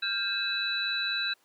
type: tone cluster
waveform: sine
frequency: 1395 / 1586 / 2594 / 3952 Hz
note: F6 / G6 / E7 / B7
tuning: -2 / +20 / -28 / 0 cents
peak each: -39 / -32 / -36 / -30 dBFS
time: 0.02-1.34 s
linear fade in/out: 10 ms
effects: pink hiss -66 dBFS RMS until 1.44 s + high-pass 400 Hz 12 dB/octave